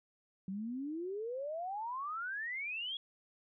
sine exponential sweep, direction up, 185 to 3369 Hz, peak -37 dBFS, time 0.48-2.97 s, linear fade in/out 2 ms, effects none

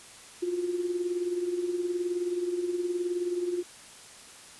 sine tone with tremolo, 353.4 Hz, F4, 21 cents sharp, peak -24 dBFS, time 0.42-3.63 s, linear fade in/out 10 ms, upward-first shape triangle, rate 19 Hz, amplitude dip 70%, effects white hiss -49 dBFS RMS until 4.59 s + resampled to 24000 Hz

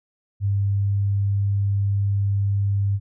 sine tone, 99.9 Hz, G2, 33 cents sharp, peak -18 dBFS, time 0.4-3 s, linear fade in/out 50 ms, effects none

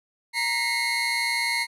30% pulse tone cluster, 934 / 2032 / 2152 Hz, A#5 / B6 / C7, +3 / +49 / +48 cents, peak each -28 / -27 / -22 dBFS, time 0.33-1.67 s, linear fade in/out 50 ms, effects low-pass 12000 Hz 12 dB/octave

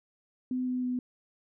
sine tone with pitch steps, 253.7 / 251.8 / 249.9 Hz, B3 / B3 / B3, +47 / +34 / +21 cents, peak -28 dBFS, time 0.51-0.99 s, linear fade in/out 2 ms, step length 160 ms, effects none

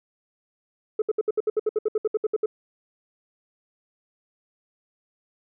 sine tone bursts, 430.5 Hz, A4, 38 cents flat, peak -17 dBFS, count 16, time 0.99-2.46 s, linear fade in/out 5 ms, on 30 ms, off 66 ms, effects tanh soft clip ceiling -17 dBFS

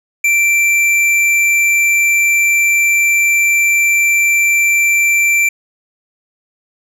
sine tone with hard clipping, 2348 Hz, D7, 1 cent flat, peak -11 dBFS, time 0.24-5.49 s, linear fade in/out 5 ms, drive 10 dB, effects none

